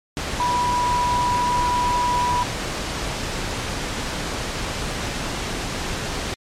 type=tone in noise; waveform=sine; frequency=979 Hz; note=B5; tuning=15 cents flat; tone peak=-18 dBFS; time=0.4-2.43 s; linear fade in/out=0 ms; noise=pink; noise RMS=-26 dBFS; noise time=0.17-6.34 s; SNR=+5 dB; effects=low-pass 7000 Hz 12 dB/octave + MP3 64 kbps